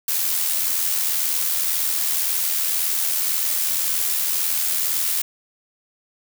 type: noise with amplitude modulation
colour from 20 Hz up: blue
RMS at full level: -20 dBFS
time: 0.08-5.22 s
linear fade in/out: 5 ms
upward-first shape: sine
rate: 81.9 Hz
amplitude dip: 40%
effects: none